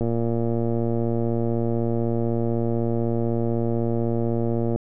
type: click train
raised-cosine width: 2 ms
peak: -12 dBFS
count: 552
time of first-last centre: 0.01-4.76 s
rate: 116 Hz
effects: none